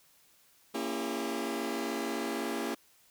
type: chord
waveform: sawtooth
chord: A# diminished seventh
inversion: none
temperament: just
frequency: 233.1 / 279.7 / 335.6 / 402.8 Hz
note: A#3 / C#4 / E4 / G4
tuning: 0 / +16 / +31 / +47 cents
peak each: -34 dBFS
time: 0.74-2.75 s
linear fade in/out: 10 ms
effects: white hiss -64 dBFS RMS until 3.1 s